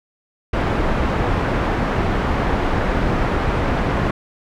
pink low-pass noise, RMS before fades -19 dBFS, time 0.53-4.11 s, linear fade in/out 5 ms, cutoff 1600 Hz, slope 12 dB/octave, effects none

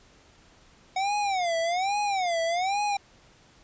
square tone with vibrato, 740 Hz, F#5, in tune, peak -25 dBFS, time 0.96-2.97 s, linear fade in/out 5 ms, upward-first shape sine, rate 1.2 Hz, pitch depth 200 cents each way, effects pink hiss -57 dBFS RMS until 3.63 s + resampled to 16000 Hz

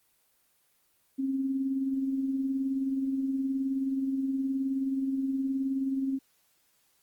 sine tone with tremolo, 268.6 Hz, C4, 46 cents sharp, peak -25 dBFS, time 1.18-6.19 s, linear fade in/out 20 ms, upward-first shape sine, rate 19 Hz, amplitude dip 40%, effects white hiss -69 dBFS RMS until 7.02 s + Opus 24 kbps

